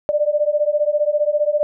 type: beating tone pair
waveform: sine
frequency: 587.3 / 602.3 Hz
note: D5 / D5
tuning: 0 / +44 cents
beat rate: 15 Hz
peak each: -18 dBFS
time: 0.09-1.63 s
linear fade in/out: 0 ms
effects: none